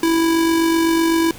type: tone with amplitude modulation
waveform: square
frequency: 329.6 Hz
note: E4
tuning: in tune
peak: -13 dBFS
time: 0.03-1.31 s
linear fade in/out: 2 ms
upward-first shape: sine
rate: 47.9 Hz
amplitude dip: 35%
effects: pink hiss -38 dBFS RMS until 1.38 s